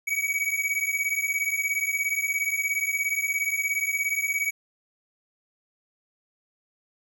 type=beating tone pair; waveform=square; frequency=2255 / 2272 Hz; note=C#7 / C#7; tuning=+29 / +42 cents; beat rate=17 Hz; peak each=-28 dBFS; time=0.07-4.51 s; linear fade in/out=10 ms; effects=none